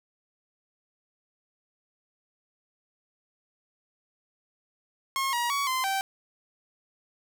sawtooth tone with pitch steps, 1079 / 954 / 1125 / 1036 / 777 Hz, C#6 / A#5 / C#6 / C6 / G5, -47 / +40 / +25 / -17 / -16 cents, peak -22 dBFS, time 5.16-6.01 s, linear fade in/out 0 ms, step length 170 ms, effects none

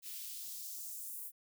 blue noise with high-pass filter sweep, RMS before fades -45 dBFS, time 0.02-1.32 s, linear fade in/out 50 ms, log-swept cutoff 2400 to 11000 Hz, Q 1.3, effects none

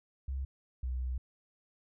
sine tone pair in turn, 66.8 / 63.11 Hz, C2 / B1, +36 / +38 cents, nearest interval minor second, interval 98 cents, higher first, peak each -33 / -32 dBFS, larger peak second, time 0.28-0.45 / 0.83-1.18 s, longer second, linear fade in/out 5 ms, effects none

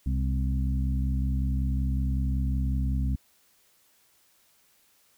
harmonic tone with a mistuned harmonic, 65.41 Hz, C2, in tune, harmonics 1 / 2 / 3 / 4, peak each -25 / -31 / -35 / -37 dBFS, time 0.06-3.16 s, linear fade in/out 5 ms, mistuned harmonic 3, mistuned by +45 cents, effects white hiss -64 dBFS RMS until 5.17 s

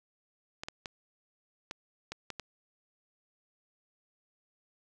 clicks, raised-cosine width 0.2 ms, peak -21 dBFS, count 7, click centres 0.635 / 0.685 / 0.858 / 1.711 / 2.12 / 2.303 / 2.397 s, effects none

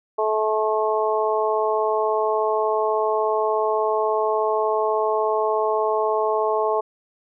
harmonic tone, 216.5 Hz, A3, 28 cents flat, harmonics 2 / 3 / 4 / 5, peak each -22 / -24 / -25 / -26 dBFS, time 0.18-6.81 s, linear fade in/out 10 ms, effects none

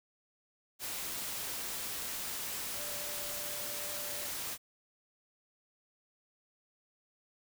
sine tone in noise, 587.3 Hz, D5, in tune, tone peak -48 dBFS, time 2.74-4.3 s, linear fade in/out 50 ms, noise white, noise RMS -39 dBFS, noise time 0.79-4.58 s, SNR -12 dB, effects none

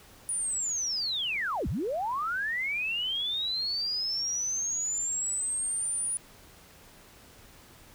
sine linear two-way sweep, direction down then up, 9730 to 46.59 to 9730 Hz, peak -28 dBFS, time 0.29-6.17 s, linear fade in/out 0 ms, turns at 1.68 s, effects pink hiss -54 dBFS RMS until 7.94 s

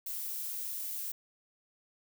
violet noise, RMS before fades -38 dBFS, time 0.06-1.12 s, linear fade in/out 5 ms, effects none

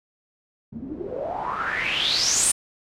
white noise with low-pass filter sweep, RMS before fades -25 dBFS, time 0.72-2.52 s, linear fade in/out 10 ms, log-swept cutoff 200 to 9500 Hz, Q 7.6, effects none

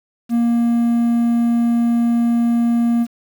triangle tone, 234.9 Hz, A#3, 13 cents sharp, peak -11 dBFS, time 0.29-3.07 s, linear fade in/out 50 ms, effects 7-bit

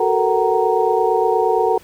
sine tone cluster, 373.7 / 440.8 / 469.4 / 753 / 932 Hz, F#4 / A4 / A#4 / F#5 / A#5, +17 / +3 / +12 / +30 / -1 cents, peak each -21 / -18 / -21 / -20 / -21 dBFS, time 0-1.78 s, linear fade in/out 5 ms, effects pink hiss -47 dBFS RMS until 1.83 s

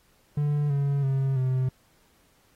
triangle tone with pitch steps, 146.83 / 140.77 / 134.96 / 129.38 Hz, D3 / C#3 / C#3 / C3, 0 / +27 / -46 / -19 cents, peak -20 dBFS, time 0.37-1.69 s, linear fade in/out 5 ms, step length 330 ms, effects pink hiss -64 dBFS RMS until 2.55 s + AAC 48 kbps

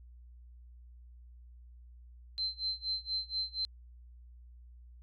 sine tone with tremolo, 4100 Hz, C8, 36 cents flat, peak -30 dBFS, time 2.38-3.65 s, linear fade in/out 0 ms, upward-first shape sine, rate 4.2 Hz, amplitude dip 95%, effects added 60 Hz sine -51 dBFS peak until 5.02 s + AAC 32 kbps

